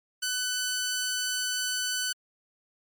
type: tone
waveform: 10% pulse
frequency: 1499 Hz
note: F#6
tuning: 22 cents sharp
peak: -19 dBFS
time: 0.22-2.13 s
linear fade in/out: 10 ms
effects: MP3 96 kbps